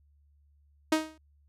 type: tone with exponential decay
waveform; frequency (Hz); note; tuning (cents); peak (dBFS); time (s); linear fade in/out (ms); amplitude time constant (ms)
sawtooth; 314.1; D#4; +16; -16; 0.92-1.18; 5; 55
effects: added 72 Hz sine -61 dBFS peak until 1.48 s + low-pass 10000 Hz 12 dB/octave